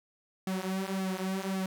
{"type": "tone with flanger", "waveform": "sawtooth", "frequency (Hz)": 190, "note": "F#3", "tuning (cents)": 46, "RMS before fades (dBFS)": -33, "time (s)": [0.47, 1.66], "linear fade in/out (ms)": 2, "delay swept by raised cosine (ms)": [2, 7.6], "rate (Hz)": 1.8, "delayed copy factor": -0.9, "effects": []}